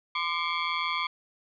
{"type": "ring-modulated tone", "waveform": "20% pulse", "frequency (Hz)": 1108.7, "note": "C#6", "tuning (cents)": 0, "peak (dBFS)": -19, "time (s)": [0.15, 1.07], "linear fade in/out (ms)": 5, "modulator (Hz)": 83.1, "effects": ["resampled to 11025 Hz", "10-bit"]}